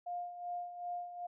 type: tone with tremolo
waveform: sine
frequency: 706 Hz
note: F5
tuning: 19 cents sharp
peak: -36 dBFS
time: 0.06-1.27 s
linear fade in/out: 10 ms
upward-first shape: sine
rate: 2.6 Hz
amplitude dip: 65%
effects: none